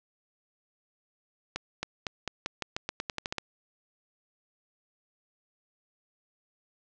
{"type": "accelerating click train", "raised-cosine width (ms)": 0.2, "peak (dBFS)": -14, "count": 14, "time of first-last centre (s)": [1.56, 3.383], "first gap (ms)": 270, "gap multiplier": 0.88, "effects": ["low-pass 7000 Hz 12 dB/octave", "9-bit"]}